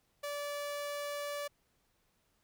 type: tone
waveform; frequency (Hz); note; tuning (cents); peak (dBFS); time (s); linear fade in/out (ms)
sawtooth; 579; D5; -25; -33; 0.23-1.48; 10
effects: pink hiss -75 dBFS RMS until 2.43 s